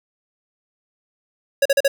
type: tone bursts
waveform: square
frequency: 554.4 Hz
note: C#5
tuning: in tune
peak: -13 dBFS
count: 4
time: 1.62-1.88 s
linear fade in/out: 5 ms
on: 35 ms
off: 40 ms
effects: none